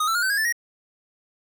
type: tone with pitch steps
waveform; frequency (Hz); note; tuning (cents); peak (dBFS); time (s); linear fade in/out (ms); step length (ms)
square; 1244 / 1333.3 / 1429 / 1531.5 / 1641.5 / 1759.3 / 1885.6; D#6 / E6 / F6 / G6 / G#6 / A6 / A#6; -1 / +19 / +39 / -41 / -21 / -1 / +19; -21; 0-0.525; 5; 75
effects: 9-bit